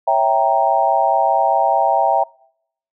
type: chord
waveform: sine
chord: C# diminished seventh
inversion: none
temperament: equal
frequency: 554.4 / 659.3 / 784 / 932.3 Hz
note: C#5 / E5 / G5 / Bb5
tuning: 0 / 0 / 0 / 0 cents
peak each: -22 / -17 / -16 / -18 dBFS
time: 0.07-2.24 s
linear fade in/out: 10 ms
effects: noise-tail reverb RT60 0.7 s tail -25 dB re dry